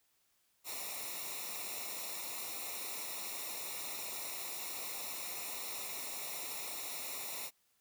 white noise with comb filter, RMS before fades -42 dBFS, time 0.64-7.51 s, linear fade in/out 50 ms, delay 0.63 ms, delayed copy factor -0.8, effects white hiss -75 dBFS RMS until 7.8 s

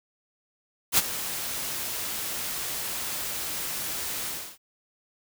white noise with ADSR envelope, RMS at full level -18 dBFS, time 0.92-4.58 s, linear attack 60 ms, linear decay 27 ms, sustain -14 dB, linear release 300 ms, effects none

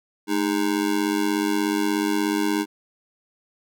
square tone with amplitude modulation, 310 Hz, D#4, 6 cents flat, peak -17 dBFS, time 0.27-2.66 s, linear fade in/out 50 ms, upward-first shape sine, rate 96.7 Hz, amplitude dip 95%, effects none

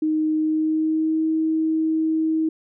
sine tone with pitch glide, 311.1 to 318 Hz, D#4 to D#4, 0 to +38 cents, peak -18 dBFS, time 0.02-2.49 s, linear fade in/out 5 ms, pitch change +38 cents, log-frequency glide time 0.37-1.25 s, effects none

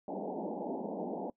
pink band-pass noise, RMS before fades -38 dBFS, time 0.08-1.3 s, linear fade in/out 2 ms, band 180 to 890 Hz, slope 96 dB/octave, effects noise-tail reverb RT60 0.1 s tail -21 dB re dry

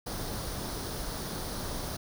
pink noise with comb filter, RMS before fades -36 dBFS, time 0.06-1.97 s, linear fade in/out 10 ms, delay 0.2 ms, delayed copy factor +0.55, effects none

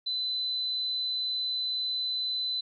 sine tone, 4019 Hz, B7, 30 cents sharp, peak -28 dBFS, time 0.06-2.61 s, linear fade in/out 10 ms, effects none

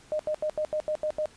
sine tone bursts, 612 Hz, D#5, 29 cents flat, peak -25 dBFS, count 8, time 0.12-1.257 s, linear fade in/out 0 ms, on 73 ms, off 79 ms, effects pink hiss -55 dBFS RMS until 1.36 s + resampled to 22050 Hz

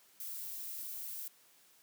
violet noise, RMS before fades -43 dBFS, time 0.2-1.28 s, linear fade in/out 2 ms, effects white hiss -65 dBFS RMS until 1.82 s + high-pass 150 Hz 12 dB/octave

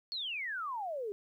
sine exponential sweep, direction down, 4441 to 392.3 Hz, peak -35 dBFS, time 0.12-1.12 s, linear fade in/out 0 ms, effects 12-bit

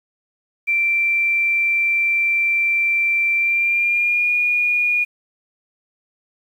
sine tone with pitch glide, 2350 to 2439 Hz, D7 to D#7, +1 to -35 cents, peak -15 dBFS, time 0.67-5.05 s, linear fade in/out 20 ms, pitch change +64 cents, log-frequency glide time 3.36-4.32 s, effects 8-bit

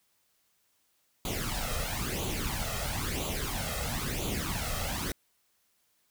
pink noise with flanger, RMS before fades -33 dBFS, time 1.25-5.12 s, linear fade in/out 2 ms, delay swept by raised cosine 0.28 to 1.58 ms, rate 1 Hz, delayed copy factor +0.7, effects white hiss -72 dBFS RMS until 6.1 s

